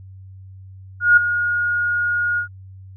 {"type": "tone with ADSR envelope", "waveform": "sine", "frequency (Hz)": 1435, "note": "F6", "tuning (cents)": 47, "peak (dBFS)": -6, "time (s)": [1, 2.48], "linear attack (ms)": 170, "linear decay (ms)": 9, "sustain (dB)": -11, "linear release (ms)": 100, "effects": ["added 95 Hz sine -37 dBFS peak until 2.96 s"]}